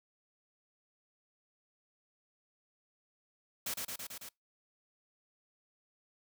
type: noise with echo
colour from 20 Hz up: white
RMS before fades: -37 dBFS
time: 3.66-3.74 s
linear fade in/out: 5 ms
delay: 110 ms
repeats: 5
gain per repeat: -2 dB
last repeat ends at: 4.29 s
effects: noise-tail reverb RT60 0.2 s tail -26 dB re dry